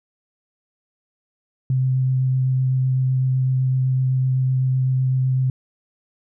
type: tone with vibrato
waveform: sine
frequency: 130 Hz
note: C3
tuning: 11 cents flat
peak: -16 dBFS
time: 1.7-5.5 s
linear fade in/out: 2 ms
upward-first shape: sine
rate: 7.9 Hz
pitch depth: 10 cents each way
effects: none